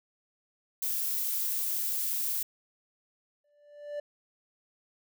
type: noise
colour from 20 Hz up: violet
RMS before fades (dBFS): -31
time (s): 0.82-2.43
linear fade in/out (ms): 5
type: tone with exponential growth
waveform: triangle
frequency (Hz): 586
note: D5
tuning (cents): -4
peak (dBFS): -29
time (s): 3.44-4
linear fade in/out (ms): 5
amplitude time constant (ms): 120
effects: none